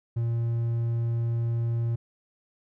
triangle tone, 116.54 Hz, A#2, in tune, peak -22 dBFS, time 0.16-1.96 s, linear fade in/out 10 ms, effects none

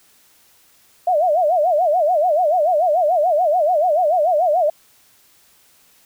sine tone with vibrato, 659.3 Hz, E5, in tune, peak -13 dBFS, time 1.07-4.7 s, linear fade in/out 5 ms, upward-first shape sine, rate 6.9 Hz, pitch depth 210 cents each way, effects white hiss -54 dBFS RMS until 6.05 s

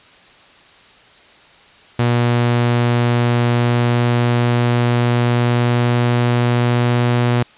sawtooth tone with pitch glide, 120 to 121.11 Hz, B2 to B2, -49 to -33 cents, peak -9 dBFS, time 1.99-7.43 s, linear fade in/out 5 ms, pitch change +16 cents, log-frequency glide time 3.1-7.15 s, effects white hiss -46 dBFS RMS until 7.57 s + resampled to 8000 Hz

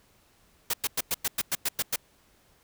white noise bursts, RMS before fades -27 dBFS, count 10, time 0.7-1.96 s, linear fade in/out 5 ms, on 36 ms, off 100 ms, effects pink hiss -63 dBFS RMS until 2.63 s

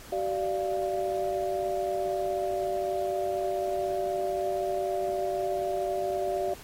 sine tone cluster, 380.4 / 590 / 694 Hz, F#4 / D5 / F5, +48 / +8 / -11 cents, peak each -31 dBFS, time 0.12-6.54 s, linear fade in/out 5 ms, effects pink hiss -48 dBFS RMS until 6.63 s + AAC 48 kbps

